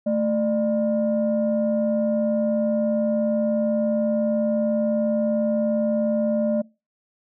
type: tone pair together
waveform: sine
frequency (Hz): 221.5 / 598.6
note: A3 / D5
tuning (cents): +12 / +33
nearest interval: octave + perfect fourth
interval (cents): 1721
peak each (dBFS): -21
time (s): 0.06-6.62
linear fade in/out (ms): 10
effects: noise-tail reverb RT60 0.3 s tail -25 dB re dry + tanh soft clip ceiling -13 dBFS